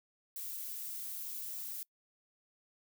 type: noise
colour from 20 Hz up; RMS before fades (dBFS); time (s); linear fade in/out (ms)
violet; -42; 0.36-1.83; 2
effects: noise-tail reverb RT60 0.1 s tail -24 dB re dry